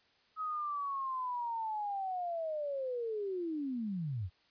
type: linear sweep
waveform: sine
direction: down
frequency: 1278 to 80.3 Hz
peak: -34 dBFS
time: 0.36-4.3 s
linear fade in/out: 50 ms
effects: white hiss -69 dBFS RMS until 4.5 s + resampled to 11025 Hz